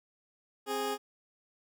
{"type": "tone pair together", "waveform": "20% pulse", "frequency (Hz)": [263.8, 413.9], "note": ["C4", "G#4"], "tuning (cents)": [14, -6], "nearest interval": "minor sixth", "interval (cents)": 780, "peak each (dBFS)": [-34, -27], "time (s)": [0.66, 0.98], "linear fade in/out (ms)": 50, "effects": []}